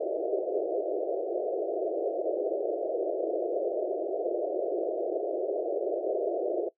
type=band-pass noise; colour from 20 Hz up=pink; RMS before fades=-30 dBFS; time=0-6.69 s; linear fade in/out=10 ms; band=340 to 680 Hz; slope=96 dB/octave; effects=noise-tail reverb RT60 0.1 s tail -18 dB re dry